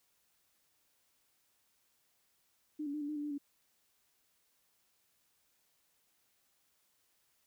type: tone with pitch steps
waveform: sine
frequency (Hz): 302.5 / 284.3 / 300.9 / 289.1 / 302.7 / 292.1 / 296 / 284.7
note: D#4 / C#4 / D4 / D4 / D#4 / D4 / D4 / C#4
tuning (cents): -49 / +44 / +42 / -27 / -48 / -9 / +14 / +46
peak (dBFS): -36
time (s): 2.79-3.382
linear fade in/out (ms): 10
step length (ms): 74
effects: white hiss -75 dBFS RMS until 7.46 s